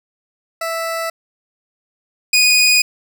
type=tone pair in turn; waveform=20% pulse; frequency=659.3 / 2478 Hz; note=E5 / D#7; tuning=0 / -8 cents; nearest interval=octave + major seventh; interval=2292 cents; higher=second; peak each=-15 / -5 dBFS; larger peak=second; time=0.61-1.1 / 2.33-2.82 s; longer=neither; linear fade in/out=5 ms; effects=none